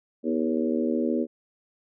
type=harmonic tone with a mistuned harmonic; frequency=79.2 Hz; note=D#2; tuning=31 cents sharp; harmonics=3 / 4 / 5 / 6 / 7; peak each=-26 / -28 / -30 / -32 / -33 dBFS; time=0.23-1.27 s; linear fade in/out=50 ms; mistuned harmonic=3; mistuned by=+42 cents; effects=none